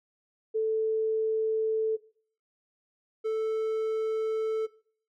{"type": "tone pair in turn", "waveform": ["sine", "triangle"], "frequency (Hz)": [440, 440], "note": ["A4", "A4"], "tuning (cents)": [0, 0], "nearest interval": "unison", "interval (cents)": 0, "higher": "neither", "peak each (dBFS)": -24, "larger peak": "neither", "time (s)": [[0.54, 1.97], [3.24, 4.67]], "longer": "neither", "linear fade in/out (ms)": 20, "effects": ["noise-tail reverb RT60 0.5 s tail -19 dB re dry"]}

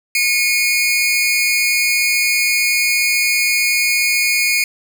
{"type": "tone pair together", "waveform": "sawtooth", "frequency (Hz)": [2179, 2444], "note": ["C#7", "D#7"], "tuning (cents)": [-30, -32], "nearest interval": "major second", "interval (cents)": 198, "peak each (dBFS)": -13, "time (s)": [0.15, 4.64], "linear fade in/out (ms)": 2, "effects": []}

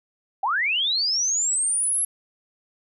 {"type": "linear sweep", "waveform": "sine", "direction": "up", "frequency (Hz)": [722, 11250], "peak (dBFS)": -20, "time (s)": [0.43, 2.05], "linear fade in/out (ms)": 5, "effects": []}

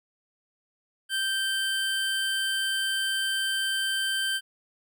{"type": "tone pair together", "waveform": "square", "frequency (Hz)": [1568, 3105], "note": ["G6", "G7"], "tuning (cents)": [0, -17], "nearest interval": "octave", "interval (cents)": 1183, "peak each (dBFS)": [-29, -29], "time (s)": [1.09, 4.41], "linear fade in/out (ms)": 50, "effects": []}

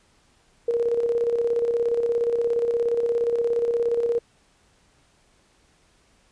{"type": "tone with tremolo", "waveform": "sine", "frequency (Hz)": 470.7, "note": "A#4", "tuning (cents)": 17, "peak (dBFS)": -18, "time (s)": [0.68, 4.19], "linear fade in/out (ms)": 5, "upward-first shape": "square", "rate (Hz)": 17, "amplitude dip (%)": 45, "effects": ["pink hiss -61 dBFS RMS until 6.31 s", "resampled to 22050 Hz"]}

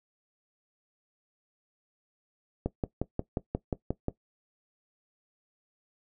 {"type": "click train", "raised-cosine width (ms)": 2, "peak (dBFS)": -15, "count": 9, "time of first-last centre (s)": [2.66, 4.083], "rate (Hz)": 5.62, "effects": ["noise-tail reverb RT60 0.1 s tail -17 dB re dry"]}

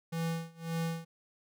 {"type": "tone with tremolo", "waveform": "square", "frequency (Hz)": 165.2, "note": "E3", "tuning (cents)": 4, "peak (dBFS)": -31, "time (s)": [0.12, 1.05], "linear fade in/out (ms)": 10, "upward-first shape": "sine", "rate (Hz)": 1.8, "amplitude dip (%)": 95, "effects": []}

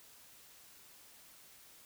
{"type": "silence", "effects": ["white hiss -59 dBFS RMS until 1.85 s"]}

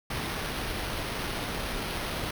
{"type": "noise with sample-and-hold", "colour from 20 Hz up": "pink", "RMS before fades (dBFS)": -33, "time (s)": [0.1, 2.31], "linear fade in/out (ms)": 5, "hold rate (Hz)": 7350, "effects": []}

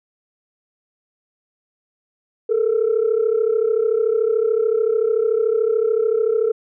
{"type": "tone pair together", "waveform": "sine", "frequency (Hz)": [430, 463.6], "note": ["A4", "A#4"], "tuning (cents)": [-40, -10], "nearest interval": "minor second", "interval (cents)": 130, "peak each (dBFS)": -17, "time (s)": [2.49, 6.52], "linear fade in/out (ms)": 10, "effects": ["tanh soft clip ceiling -10 dBFS"]}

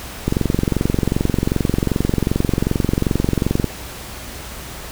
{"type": "click train", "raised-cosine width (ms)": 3, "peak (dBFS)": -3, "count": 77, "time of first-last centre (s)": [0.28, 3.643], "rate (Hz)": 22.6, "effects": ["added 60 Hz sine -38 dBFS peak until 4.91 s", "pink hiss -33 dBFS RMS until 4.91 s"]}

